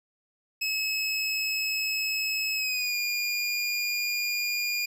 25% pulse tone with pitch glide, 2581 to 2422 Hz, E7 to D#7, -37 to -47 cents, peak -23 dBFS, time 0.61-4.86 s, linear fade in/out 10 ms, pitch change -110 cents, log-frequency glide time 2.55-2.96 s, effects none

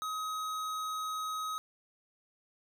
sine tone with tanh clipping, 1266 Hz, D#6, 30 cents sharp, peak -36 dBFS, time 0.02-1.58 s, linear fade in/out 0 ms, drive 18 dB, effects none

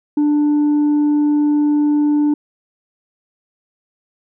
sine tone, 295.4 Hz, D4, 10 cents sharp, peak -9 dBFS, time 0.17-2.34 s, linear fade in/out 5 ms, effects tanh soft clip ceiling -11 dBFS

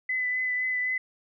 sine tone with vibrato, 2008 Hz, B6, 28 cents sharp, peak -25 dBFS, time 0.09-0.98 s, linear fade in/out 5 ms, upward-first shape triangle, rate 3.9 Hz, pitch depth 19 cents each way, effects none

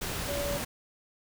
sine tone in noise, 571 Hz, D5, 49 cents flat, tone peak -32 dBFS, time 0.28-0.58 s, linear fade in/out 10 ms, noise pink, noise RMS -34 dBFS, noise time 0.01-0.65 s, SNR -1 dB, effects none

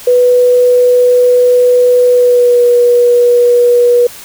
sine tone with pitch glide, 494 to 484.1 Hz, B4 to B4, 0 to -35 cents, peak -4 dBFS, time 0.07-4.07 s, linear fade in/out 5 ms, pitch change -35 cents, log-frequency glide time 2.1-2.65 s, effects white hiss -31 dBFS RMS until 4.24 s

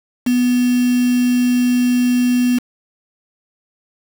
sine tone with quantisation, 246.9 Hz, B3, in tune, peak -12 dBFS, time 0.26-2.59 s, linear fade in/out 10 ms, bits 4, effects none

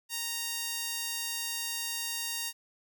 sawtooth tone with high-pass filter, 930 Hz, A#5, 4 cents flat, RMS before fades -35 dBFS, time 0.09-2.53 s, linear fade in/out 50 ms, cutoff 3700 Hz, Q 0.55, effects none

